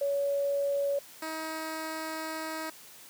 sine / 10% pulse tone pair in turn, 563 / 317.5 Hz, C#5 / D#4, +27 / +35 cents, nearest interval minor seventh, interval 992 cents, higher first, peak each -26 dBFS, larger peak neither, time 0.01-0.99 / 1.22-2.7 s, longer second, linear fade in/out 5 ms, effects white hiss -51 dBFS RMS until 3.09 s + high-pass 100 Hz 12 dB/octave

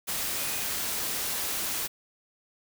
sine tone in noise, 2489 Hz, D#7, in tune, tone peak -42 dBFS, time 0.36-0.65 s, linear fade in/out 20 ms, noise white, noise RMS -31 dBFS, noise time 0.07-1.88 s, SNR -14 dB, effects none

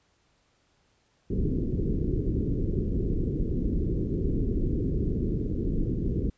pink low-pass noise, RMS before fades -27 dBFS, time 1.3-6.3 s, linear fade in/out 5 ms, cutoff 420 Hz, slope 48 dB/octave, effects pink hiss -68 dBFS RMS until 6.37 s + resampled to 16000 Hz

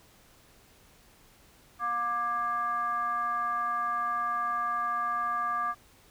sine tone with frequency modulation, 1183 Hz, D6, 12 cents sharp, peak -27 dBFS, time 1.79-5.75 s, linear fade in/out 50 ms, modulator 469 Hz, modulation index 0.63, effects pink hiss -59 dBFS RMS until 6.1 s

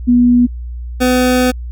sine / 25% pulse tone pair in turn, 243.8 / 252 Hz, B3 / B3, -22 / +35 cents, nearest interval minor second, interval 57 cents, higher second, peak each -6 dBFS, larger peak neither, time 0.07-0.47 / 1-1.52 s, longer second, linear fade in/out 20 ms, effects added 60 Hz sine -22 dBFS peak until 1.71 s

